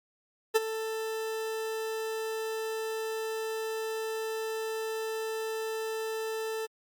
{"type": "tone with ADSR envelope", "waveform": "40% pulse", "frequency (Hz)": 442.4, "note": "A4", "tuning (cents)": 9, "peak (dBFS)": -18, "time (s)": [0.54, 6.67], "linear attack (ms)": 21, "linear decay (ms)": 26, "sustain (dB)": -13, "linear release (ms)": 23, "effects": ["Opus 48 kbps"]}